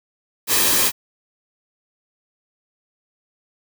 white noise with comb filter, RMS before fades -17 dBFS, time 0.47-0.92 s, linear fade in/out 50 ms, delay 1.4 ms, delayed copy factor -0.5, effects none

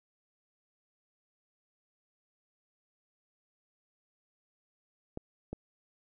clicks, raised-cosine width 2 ms, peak -24 dBFS, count 2, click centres 5.174 / 5.53 s, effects none

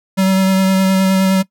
square tone with vibrato, 190.5 Hz, G3, 49 cents flat, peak -11 dBFS, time 0.17-1.43 s, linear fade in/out 20 ms, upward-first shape sine, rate 9.7 Hz, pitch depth 14 cents each way, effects noise-tail reverb RT60 0.1 s tail -20 dB re dry

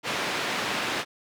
white band-pass noise, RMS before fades -29 dBFS, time 0.03-1.05 s, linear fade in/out 50 ms, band 150 to 2800 Hz, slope 12 dB/octave, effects none

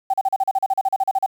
sine tone bursts, 772 Hz, G5, 27 cents flat, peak -15 dBFS, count 16, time 0.1-1.262 s, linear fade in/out 5 ms, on 37 ms, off 38 ms, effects 7-bit

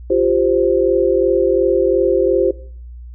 sine chord, F suspended second, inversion none, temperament equal, 349.2 / 392 / 523.3 Hz, F4 / G4 / C5, 0 / 0 / 0 cents, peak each -16 dBFS, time 0.1-2.51 s, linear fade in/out 5 ms, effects noise-tail reverb RT60 0.5 s tail -17 dB re dry + added 60 Hz sine -31 dBFS peak until 3.14 s

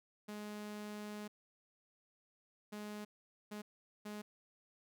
sawtooth tone bursts at uneven times, 209.3 Hz, G#3, 14 cents sharp, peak -40 dBFS, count 4, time 0.28-1.28 / 2.72-3.05 / 3.51-3.62 / 4.05-4.22 s, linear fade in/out 10 ms, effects none

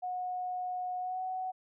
sine tone with pitch glide, 729 to 745.6 Hz, F#5 to F#5, -26 to +13 cents, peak -33 dBFS, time 0.02-1.52 s, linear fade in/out 20 ms, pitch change +39 cents, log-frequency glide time 0.99-1.21 s, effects none

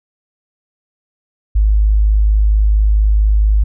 sine tone, 52.2 Hz, G#1, 10 cents sharp, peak -8 dBFS, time 1.55-3.64 s, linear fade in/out 10 ms, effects none

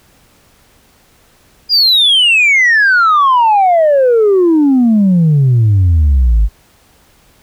sine exponential sweep, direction down, 4941 to 49.06 Hz, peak -4 dBFS, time 1.69-6.49 s, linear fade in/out 50 ms, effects tanh soft clip ceiling -4 dBFS + pink hiss -49 dBFS RMS until 7.42 s

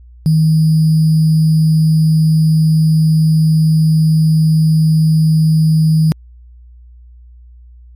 sine tone with sample-and-hold, 157.8 Hz, D#3, 25 cents sharp, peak -7 dBFS, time 0.26-6.12 s, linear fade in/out 0 ms, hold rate 4900 Hz, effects added 60 Hz sine -36 dBFS peak until 7.95 s + MP3 64 kbps

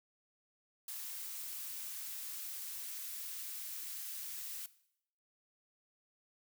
blue noise with high-pass filter sweep, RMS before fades -44 dBFS, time 0.88-4.66 s, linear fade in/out 2 ms, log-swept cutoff 840 to 1300 Hz, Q 0.79, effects noise-tail reverb RT60 0.7 s tail -17 dB re dry

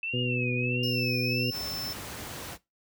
sine tone with vibrato, 2637 Hz, E7, in tune, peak -30 dBFS, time 0.03-1.5 s, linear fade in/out 2 ms, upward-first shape triangle, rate 1.5 Hz, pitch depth 140 cents each way
harmonic tone, 123.47 Hz, B2, in tune, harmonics 1 / 2 / 3 / 4, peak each -30 / -33 / -35 / -36 dBFS, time 0.13-1.51 s, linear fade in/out 10 ms
square tone, 5310 Hz, E8, 12 cents sharp, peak -33 dBFS, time 0.83-1.93 s, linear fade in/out 5 ms
pink noise, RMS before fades -39 dBFS, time 1.51-2.58 s, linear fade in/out 50 ms
effects noise-tail reverb RT60 0.2 s tail -19 dB re dry + high-pass 60 Hz 12 dB/octave

